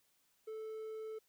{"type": "tone", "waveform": "triangle", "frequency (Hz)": 438, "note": "A4", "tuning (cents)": -8, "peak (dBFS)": -40, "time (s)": [0.47, 1.19], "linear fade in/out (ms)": 10, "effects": ["white hiss -75 dBFS RMS until 1.28 s"]}